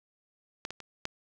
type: clicks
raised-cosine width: 0.2 ms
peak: -17 / -21 / -27 / -15 dBFS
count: 4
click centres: 0.651 / 0.706 / 0.803 / 1.054 s
effects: none